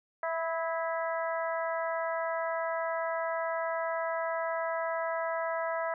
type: harmonic tone with a mistuned harmonic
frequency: 329.4 Hz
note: E4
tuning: 1 cent flat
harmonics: 2 / 3 / 4 / 5 / 6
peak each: -32 / -36 / -38 / -40 / -42 dBFS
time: 0.23-5.94 s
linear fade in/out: 2 ms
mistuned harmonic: 4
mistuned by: -29 cents
effects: none